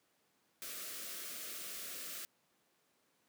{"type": "band-stop noise", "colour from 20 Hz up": "white", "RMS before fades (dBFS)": -45, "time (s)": [0.62, 2.25], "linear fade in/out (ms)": 0, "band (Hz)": [700, 1100], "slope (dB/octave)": 96, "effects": ["pink hiss -75 dBFS RMS until 3.28 s", "high-pass 200 Hz 12 dB/octave"]}